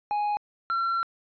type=tone pair in turn; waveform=triangle; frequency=830.6 / 1359.2 Hz; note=G#5 / F6; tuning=0 / -47 cents; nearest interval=major sixth; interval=853 cents; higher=second; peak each=-22 dBFS; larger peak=neither; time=0.11-0.37 / 0.7-1.03 s; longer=second; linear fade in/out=0 ms; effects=resampled to 11025 Hz